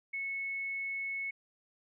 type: tone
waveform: sine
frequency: 2200 Hz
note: C#7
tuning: 14 cents flat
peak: -34 dBFS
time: 0.13-1.31 s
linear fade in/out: 10 ms
effects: none